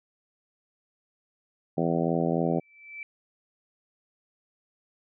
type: harmonic tone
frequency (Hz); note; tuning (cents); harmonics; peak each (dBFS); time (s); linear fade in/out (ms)
83.5; E2; +23; 2 / 3 / 4 / 5 / 6 / 7 / 8 / 9; -28 / -30 / -31 / -32 / -33 / -33 / -34 / -35; 1.77-2.6; 10
type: tone with exponential growth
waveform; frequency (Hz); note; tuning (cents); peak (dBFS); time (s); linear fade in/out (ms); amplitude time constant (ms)
sine; 2322; D7; -20; -34; 2.43-3.03; 1; 130
effects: none